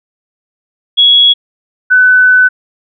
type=tone pair in turn; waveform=sine; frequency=3344 / 1503.4 Hz; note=G#7 / F#6; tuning=+11 / +27 cents; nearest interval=octave + major second; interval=1384 cents; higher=first; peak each=-3 dBFS; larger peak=neither; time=0.97-1.34 / 1.9-2.49 s; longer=second; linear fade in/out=20 ms; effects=none